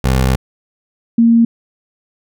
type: tone pair in turn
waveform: 20% pulse / sine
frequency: 64.9 / 231.3 Hz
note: C2 / A#3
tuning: -13 / -13 cents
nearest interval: octave + minor seventh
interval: 2200 cents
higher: second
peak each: -6 dBFS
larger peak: neither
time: 0.04-0.36 / 1.18-1.45 s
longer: first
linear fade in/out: 5 ms
effects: none